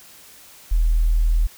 sine tone, 40.09 Hz, E1, 47 cents flat, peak -14 dBFS, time 0.71-1.47 s, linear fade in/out 10 ms, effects white hiss -46 dBFS RMS until 1.57 s

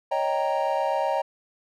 triangle chord, Eb dominant seventh, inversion third, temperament equal, 554.4 / 622.3 / 784 / 932.3 Hz, Db5 / Eb5 / G5 / Bb5, 0 / 0 / 0 / 0 cents, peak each -26 dBFS, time 0.11-1.22 s, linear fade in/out 10 ms, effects none

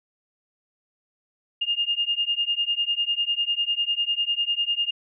sine beating tone pair, 2823 / 2833 Hz, F7 / F7, +18 / +24 cents, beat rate 10 Hz, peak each -25 dBFS, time 1.61-4.91 s, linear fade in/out 10 ms, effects none

